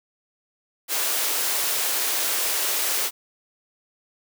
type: high-pass noise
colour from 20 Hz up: white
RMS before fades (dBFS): -24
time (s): 0.88-3.11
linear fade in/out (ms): 50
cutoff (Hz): 330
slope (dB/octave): 24
effects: none